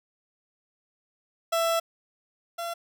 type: tone pair in turn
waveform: 30% pulse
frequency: 665 / 680.5 Hz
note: E5 / F5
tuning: +15 / -45 cents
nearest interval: unison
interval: 40 cents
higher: second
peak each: -20 / -28 dBFS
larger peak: first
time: 1.52-1.8 / 2.58-2.74 s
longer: first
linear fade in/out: 10 ms
effects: none